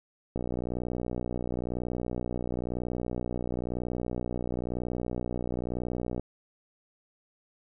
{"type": "click train", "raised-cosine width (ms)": 2, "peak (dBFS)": -19, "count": 357, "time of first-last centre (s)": [0.36, 6.196], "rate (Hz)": 61, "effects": []}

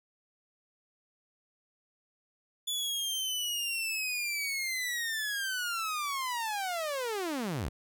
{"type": "linear sweep", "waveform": "sawtooth", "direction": "down", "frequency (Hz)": [3467, 50.5], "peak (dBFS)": -28, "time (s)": [2.67, 7.69], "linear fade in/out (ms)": 10, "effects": []}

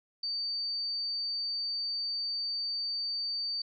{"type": "tone", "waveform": "sine", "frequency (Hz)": 4600, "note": "D8", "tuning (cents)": -37, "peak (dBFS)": -31, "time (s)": [0.23, 3.62], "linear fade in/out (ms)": 5, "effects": []}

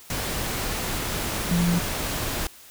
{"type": "tone in noise", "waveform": "sine", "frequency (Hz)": 173.1, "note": "F3", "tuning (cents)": -15, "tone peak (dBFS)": -19, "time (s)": [1.51, 1.79], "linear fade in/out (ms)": 2, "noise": "pink", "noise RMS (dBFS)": -28, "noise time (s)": [0.1, 2.47], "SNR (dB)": 6, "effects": ["white hiss -48 dBFS RMS until 2.7 s"]}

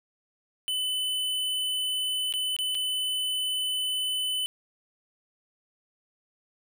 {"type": "tone with dropouts", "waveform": "square", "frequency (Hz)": 3013, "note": "F#7", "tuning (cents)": 31, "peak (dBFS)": -27, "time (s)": [0.68, 4.46], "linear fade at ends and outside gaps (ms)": 0, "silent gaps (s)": [[2.325, 2.338], [2.565, 2.588], [2.747, 2.751]], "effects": []}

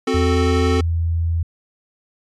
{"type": "chord", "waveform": "square", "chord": "F# diminished", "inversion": "second", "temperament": "equal", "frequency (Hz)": [261.6, 370, 440], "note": ["C4", "F#4", "A4"], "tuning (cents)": [0, 0, 0], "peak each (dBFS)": [-21, -24, -21], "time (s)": [0.07, 0.81], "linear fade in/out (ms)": 5}
{"type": "tone with pitch glide", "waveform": "sine", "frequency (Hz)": [82.41, 83.42], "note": ["E2", "E2"], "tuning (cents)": [0, 21], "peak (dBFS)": -16, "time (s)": [0.14, 1.43], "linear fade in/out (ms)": 5, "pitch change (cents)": 21, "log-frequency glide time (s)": [0.68, 0.86]}
{"effects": ["low-pass 6000 Hz 12 dB/octave", "MP3 96 kbps"]}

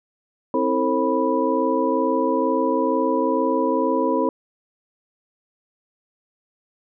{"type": "tone cluster", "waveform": "sine", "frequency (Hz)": [262.8, 325, 448.8, 535, 984], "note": ["C4", "E4", "A4", "C5", "B5"], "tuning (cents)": [8, -24, 34, 38, -7], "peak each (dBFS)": -24, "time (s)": [0.54, 4.29], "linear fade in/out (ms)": 2, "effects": []}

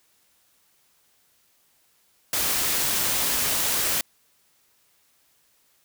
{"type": "noise", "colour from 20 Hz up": "white", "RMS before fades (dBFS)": -24, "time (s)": [2.33, 4.01], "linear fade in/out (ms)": 2, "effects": ["white hiss -64 dBFS RMS until 5.84 s"]}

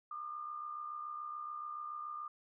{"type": "tone with amplitude modulation", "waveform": "sine", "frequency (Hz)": 1207, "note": "D6", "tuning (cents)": 47, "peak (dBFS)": -38, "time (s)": [0.11, 2.28], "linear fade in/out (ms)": 5, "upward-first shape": "sine", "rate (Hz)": 67, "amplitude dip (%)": 55, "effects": []}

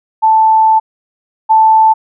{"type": "tone pair in turn", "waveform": "sine", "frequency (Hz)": [880, 880], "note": ["A5", "A5"], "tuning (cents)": [0, 0], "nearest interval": "unison", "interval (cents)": 0, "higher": "neither", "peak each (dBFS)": [-5, -4], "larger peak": "second", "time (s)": [[0.22, 0.8], [1.49, 1.94]], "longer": "first", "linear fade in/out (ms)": 20, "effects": []}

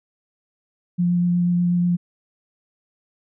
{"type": "tone with vibrato", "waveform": "sine", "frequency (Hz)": 175.6, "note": "F3", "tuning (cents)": 10, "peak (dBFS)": -16, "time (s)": [0.98, 1.97], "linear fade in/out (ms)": 20, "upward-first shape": "sine", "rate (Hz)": 8.2, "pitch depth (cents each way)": 10, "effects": []}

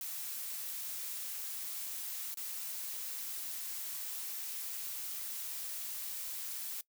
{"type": "noise with dropouts", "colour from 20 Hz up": "blue", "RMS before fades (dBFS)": -41, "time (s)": [0.01, 6.81], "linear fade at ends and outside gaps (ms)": 2, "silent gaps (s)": [2.343, 2.371], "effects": ["noise-tail reverb RT60 0.1 s tail -21 dB re dry"]}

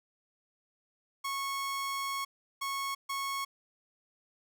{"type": "tone bursts at uneven times", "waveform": "sawtooth", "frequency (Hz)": 1100, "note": "C#6", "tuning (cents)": -14, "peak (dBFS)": -29, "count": 3, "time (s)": [[1.24, 2.25], [2.61, 2.95], [3.09, 3.45]], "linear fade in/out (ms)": 10, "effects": []}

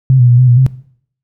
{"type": "tone with pitch steps", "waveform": "sine", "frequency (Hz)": [131.5, 122.5, 121.4, 127.1, 121.4, 130.8], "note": ["C3", "B2", "B2", "C3", "B2", "C3"], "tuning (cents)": [9, -14, -29, -50, -29, 0], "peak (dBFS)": -4, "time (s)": [0.1, 0.664], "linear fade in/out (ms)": 0, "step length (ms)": 94, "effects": ["noise-tail reverb RT60 0.6 s tail -19 dB re dry"]}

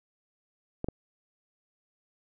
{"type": "clicks", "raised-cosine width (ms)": 2, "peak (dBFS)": -18, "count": 2, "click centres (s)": [0.844, 0.886], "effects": []}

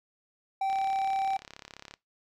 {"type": "tone", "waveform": "triangle", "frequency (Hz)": 776, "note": "G5", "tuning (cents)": -18, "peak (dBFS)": -24, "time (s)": [0.61, 1.37], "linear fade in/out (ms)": 5}
{"type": "click train", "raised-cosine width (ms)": 0.2, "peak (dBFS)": -26, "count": 44, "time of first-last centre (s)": [0.7, 1.939], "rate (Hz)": 34.7}
{"effects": ["noise-tail reverb RT60 0.2 s tail -22 dB re dry"]}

